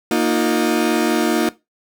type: chord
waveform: 35% pulse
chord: Bb suspended fourth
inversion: none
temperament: equal with one note detuned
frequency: 233.1 / 311.1 / 355.7 Hz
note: Bb3 / Eb4 / F4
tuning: 0 / 0 / +32 cents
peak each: -18 dBFS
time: 0.11-1.49 s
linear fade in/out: 2 ms
effects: noise-tail reverb RT60 0.2 s tail -17 dB re dry